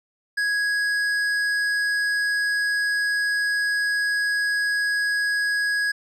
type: tone with hard clipping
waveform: sine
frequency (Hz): 1661.2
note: G#6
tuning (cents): 0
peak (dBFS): -22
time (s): 0.37-5.92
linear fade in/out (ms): 10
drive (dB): 9
effects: none